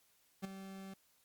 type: tone with ADSR envelope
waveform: 40% pulse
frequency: 192.9 Hz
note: G3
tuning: 28 cents flat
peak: -35 dBFS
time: 0.42-0.94 s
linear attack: 26 ms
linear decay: 9 ms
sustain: -11 dB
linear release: 6 ms
effects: white hiss -72 dBFS RMS until 1.24 s + Opus 48 kbps